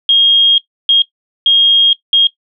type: tone bursts at uneven times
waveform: sine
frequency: 3248 Hz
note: G#7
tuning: 39 cents flat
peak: -5 dBFS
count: 4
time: 0.09-0.58 / 0.89-1.02 / 1.46-1.93 / 2.13-2.27 s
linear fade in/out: 2 ms
effects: noise-tail reverb RT60 0.1 s tail -18 dB re dry